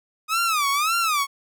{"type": "tone with vibrato", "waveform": "sawtooth", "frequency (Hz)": 1238, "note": "D#6", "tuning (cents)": -9, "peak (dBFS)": -16, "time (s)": [0.28, 1.27], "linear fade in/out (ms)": 50, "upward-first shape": "sine", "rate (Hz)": 1.8, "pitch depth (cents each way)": 190, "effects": []}